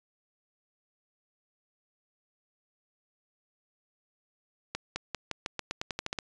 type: accelerating click train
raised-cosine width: 0.2 ms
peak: -15 dBFS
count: 13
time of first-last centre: 4.75-6.188 s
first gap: 210 ms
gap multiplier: 0.89
effects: resampled to 22050 Hz